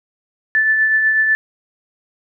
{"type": "tone with tremolo", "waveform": "sine", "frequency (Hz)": 1754, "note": "A6", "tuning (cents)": -6, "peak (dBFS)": -10, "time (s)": [0.55, 1.35], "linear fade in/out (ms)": 0, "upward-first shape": "triangle", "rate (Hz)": 8.1, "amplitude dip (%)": 40, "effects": []}